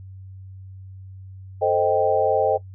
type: chord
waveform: sine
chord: A half-diminished seventh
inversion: none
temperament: equal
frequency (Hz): 440 / 523.3 / 622.3 / 784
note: A4 / C5 / Eb5 / G5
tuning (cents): 0 / 0 / 0 / 0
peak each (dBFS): -22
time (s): 1.61-2.58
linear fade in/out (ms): 20
effects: noise-tail reverb RT60 0.1 s tail -18 dB re dry + added 95 Hz sine -37 dBFS peak until 2.74 s